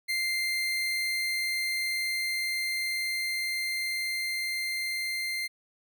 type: tone with level ramp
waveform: 30% pulse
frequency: 2093 Hz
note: C7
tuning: in tune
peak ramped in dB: -24 to -27 dBFS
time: 0.08-5.48 s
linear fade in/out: 20 ms
effects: none